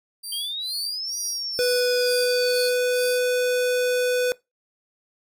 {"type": "tone with tremolo", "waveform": "20% pulse", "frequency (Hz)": 4699, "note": "D8", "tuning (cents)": 0, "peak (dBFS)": -24, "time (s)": [0.23, 3.19], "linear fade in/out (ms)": 10, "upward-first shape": "sine", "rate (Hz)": 2.2, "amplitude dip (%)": 100}
{"type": "exponential two-way sweep", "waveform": "sine", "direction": "up then down", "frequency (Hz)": [3136, 5800, 4334], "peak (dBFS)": -27, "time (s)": [0.32, 2.69], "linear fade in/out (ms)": 5, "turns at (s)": 1.17}
{"type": "tone with pitch glide", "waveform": "square", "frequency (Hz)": [493.9, 497.3], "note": ["B4", "B4"], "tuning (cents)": [0, 12], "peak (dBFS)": -20, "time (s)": [1.59, 4.32], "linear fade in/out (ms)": 0, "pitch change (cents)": 12, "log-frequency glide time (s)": [1.95, 3.16]}
{"effects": ["noise-tail reverb RT60 0.2 s tail -21 dB re dry"]}